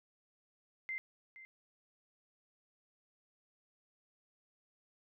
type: tone with echo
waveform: sine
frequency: 2082 Hz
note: C7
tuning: 9 cents flat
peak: -37 dBFS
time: 0.89-0.98 s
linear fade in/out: 0 ms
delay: 470 ms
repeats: 1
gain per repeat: -14 dB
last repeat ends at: 1.45 s
effects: none